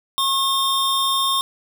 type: tone pair together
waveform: square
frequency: 1083 / 3626 Hz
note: C#6 / A#7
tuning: -41 / -49 cents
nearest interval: octave + major sixth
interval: 2092 cents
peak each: -21 dBFS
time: 0.18-1.41 s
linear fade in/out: 0 ms
effects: none